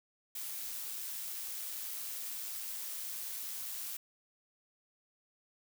blue noise with amplitude modulation, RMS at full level -40 dBFS, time 0.35-3.97 s, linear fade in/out 5 ms, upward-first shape sine, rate 110 Hz, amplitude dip 25%, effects none

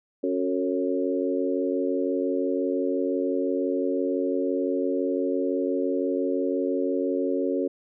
harmonic tone with a mistuned harmonic, 91.9 Hz, F#2, 11 cents flat, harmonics 3 / 4 / 5 / 6, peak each -27 / -28 / -29 / -30 dBFS, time 0.23-7.68 s, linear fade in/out 10 ms, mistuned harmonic 5, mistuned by -23 cents, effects none

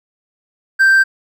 triangle tone with hard clipping, 1568 Hz, G6, in tune, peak -8 dBFS, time 0.79-1.04 s, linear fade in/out 20 ms, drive 5 dB, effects none

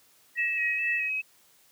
sine tone with tremolo, 1899 Hz, A#6, 32 cents sharp, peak -26 dBFS, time 0.35-1.1 s, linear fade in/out 50 ms, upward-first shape sine, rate 4 Hz, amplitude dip 60%
sine tone with vibrato, 2584 Hz, E7, 35 cents flat, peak -27 dBFS, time 0.37-1.22 s, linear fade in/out 20 ms, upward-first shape square, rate 2.4 Hz, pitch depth 26 cents each way
effects white hiss -61 dBFS RMS until 1.71 s + high-pass 80 Hz 12 dB/octave

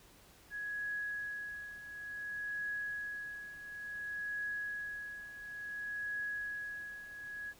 sine tone with tremolo, 1671 Hz, G#6, 10 cents sharp, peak -35 dBFS, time 0.5-7.54 s, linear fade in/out 50 ms, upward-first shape triangle, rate 0.57 Hz, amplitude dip 75%, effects pink hiss -61 dBFS RMS until 7.59 s

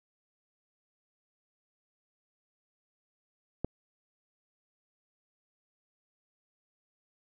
click, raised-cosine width 2 ms, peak -17 dBFS, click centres 3.646 s, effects none

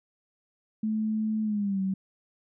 sine tone with pitch glide, 217.1 to 191.19 Hz, A3 to G3, -23 to -43 cents, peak -25 dBFS, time 0.83-1.94 s, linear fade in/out 5 ms, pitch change -220 cents, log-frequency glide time 1.43-1.81 s, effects none

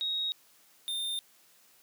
sine / square tone pair in turn, 3772 / 3622 Hz, A#7 / A7, +20 / +49 cents, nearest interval minor second, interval 71 cents, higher first, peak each -29 / -32 dBFS, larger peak first, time 0.01-0.32 / 0.88-1.19 s, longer neither, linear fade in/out 0 ms, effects white hiss -62 dBFS RMS until 1.82 s + high-pass 150 Hz 12 dB/octave

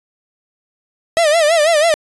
45% pulse tone with vibrato, 634 Hz, D#5, 32 cents sharp, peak -10 dBFS, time 1.17-1.94 s, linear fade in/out 0 ms, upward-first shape sine, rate 6.1 Hz, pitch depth 130 cents each way, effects resampled to 24000 Hz

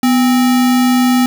sine tone with sample-and-hold, 248.7 Hz, B3, 12 cents sharp, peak -8 dBFS, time 0.03-1.26 s, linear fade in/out 2 ms, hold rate 1050 Hz, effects none

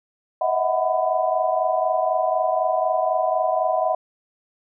sine tone cluster, 625 / 649 / 739 / 1000 Hz, D#5 / E5 / F#5 / B5, +8 / -27 / -2 / +21 cents, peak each -25 / -23 / -22 / -27 dBFS, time 0.41-3.95 s, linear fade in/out 5 ms, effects none

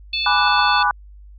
harmonic tone, 875 Hz, A5, 10 cents flat, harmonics 3 / 4 / 5, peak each -24 / -24 / -24 dBFS, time 0.13-0.83 s, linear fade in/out 5 ms
sine chord, G# half-diminished seventh, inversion none, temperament equal, 830.6 / 987.8 / 1174.7 / 1480 Hz, G#5 / B5 / D6 / F#6, 0 / 0 / 0 / 0 cents, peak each -20 dBFS, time 0.26-0.91 s, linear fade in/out 2 ms
effects added 50 Hz sine -39 dBFS peak until 1.38 s + AAC 48 kbps

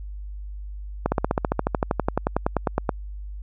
slowing click train, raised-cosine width 1 ms, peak -6 dBFS, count 23, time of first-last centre 1.06-2.892 s, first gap 60 ms, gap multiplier 1.03, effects added 50 Hz sine -32 dBFS peak until 3.42 s

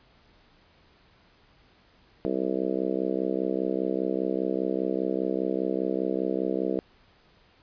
harmonic tone, 65 Hz, C2, 11 cents flat, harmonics 3 / 4 / 5 / 6 / 7 / 8 / 9 / 10, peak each -34 / -34 / -30 / -32 / -31 / -35 / -38 / -39 dBFS, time 2.25-6.79 s, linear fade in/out 0 ms, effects pink hiss -60 dBFS RMS until 7.62 s + resampled to 11025 Hz

